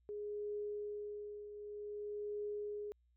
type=tone with tremolo; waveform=sine; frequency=415.3 Hz; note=G#4; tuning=in tune; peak=-38 dBFS; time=0.09-2.92 s; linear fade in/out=0 ms; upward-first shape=triangle; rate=0.53 Hz; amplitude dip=65%; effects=added 60 Hz sine -70 dBFS peak until 3.16 s